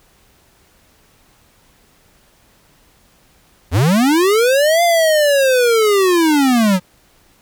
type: linear two-way sweep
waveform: square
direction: up then down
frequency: 73 to 698.5 to 175.9 Hz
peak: -11 dBFS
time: 3.71-6.8 s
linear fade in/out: 50 ms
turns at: 4.83 s
effects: pink hiss -53 dBFS RMS until 7.41 s